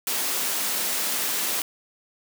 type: high-pass noise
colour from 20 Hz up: white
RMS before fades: -26 dBFS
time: 0.07-1.62 s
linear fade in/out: 2 ms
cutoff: 190 Hz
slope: 24 dB/octave
effects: none